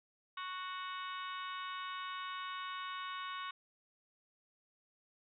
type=harmonic tone; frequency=370 Hz; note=F#4; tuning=in tune; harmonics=3 / 4 / 5 / 6 / 7 / 8 / 9 / 10; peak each=-42 / -48 / -54 / -52 / -57 / -51 / -61 / -51 dBFS; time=0.37-3.51 s; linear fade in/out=5 ms; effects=none